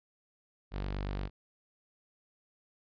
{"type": "tone", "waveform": "sawtooth", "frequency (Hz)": 48.69, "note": "G1", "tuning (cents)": -11, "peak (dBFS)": -30, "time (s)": [0.71, 1.3], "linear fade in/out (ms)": 50, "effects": ["resampled to 11025 Hz"]}